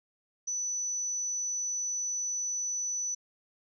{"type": "tone", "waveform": "sine", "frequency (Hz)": 5970, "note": "F#8", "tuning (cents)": 15, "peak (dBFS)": -30, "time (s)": [0.47, 3.15], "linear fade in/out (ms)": 10, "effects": []}